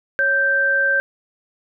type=tone pair together; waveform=sine; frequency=554.4 / 1565.2 Hz; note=C#5 / G6; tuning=0 / -3 cents; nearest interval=octave + tritone; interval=1797 cents; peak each=-24 / -15 dBFS; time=0.19-1 s; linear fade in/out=0 ms; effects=none